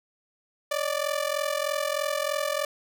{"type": "ring-modulated tone", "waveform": "sawtooth", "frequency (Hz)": 587.3, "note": "D5", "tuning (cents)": 0, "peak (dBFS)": -19, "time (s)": [0.71, 2.65], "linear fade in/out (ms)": 2, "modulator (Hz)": 21.6, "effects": []}